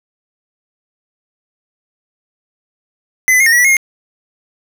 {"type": "tone with pitch steps", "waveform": "square", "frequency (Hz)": [2030, 2008, 2140, 1835, 1925, 1957, 2155, 2133], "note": ["B6", "B6", "C7", "A#6", "B6", "B6", "C#7", "C7"], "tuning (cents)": [47, 28, 38, -28, -45, -16, -49, 33], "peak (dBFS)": -8, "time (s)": [3.28, 3.768], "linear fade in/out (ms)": 0, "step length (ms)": 61, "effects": []}